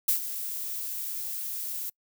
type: noise with ADSR envelope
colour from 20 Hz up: violet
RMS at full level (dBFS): -22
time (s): 0.08-1.9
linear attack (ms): 8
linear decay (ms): 100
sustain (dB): -12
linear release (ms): 9
effects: noise-tail reverb RT60 0.1 s tail -26 dB re dry